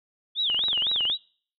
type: tone with vibrato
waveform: sine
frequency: 3322 Hz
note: G#7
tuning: in tune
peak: -22 dBFS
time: 0.35-1.18 s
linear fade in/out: 50 ms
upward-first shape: sine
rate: 4 Hz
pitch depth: 280 cents each way
type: click train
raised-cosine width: 0.5 ms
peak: -23 dBFS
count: 14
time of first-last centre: 0.5-1.099 s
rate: 21.7 Hz
effects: noise-tail reverb RT60 0.5 s tail -26 dB re dry